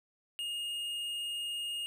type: tone with tanh clipping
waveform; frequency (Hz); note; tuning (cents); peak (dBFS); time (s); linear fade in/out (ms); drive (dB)
sine; 2847; F7; +33; -36; 0.39-1.86; 0; 9
effects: none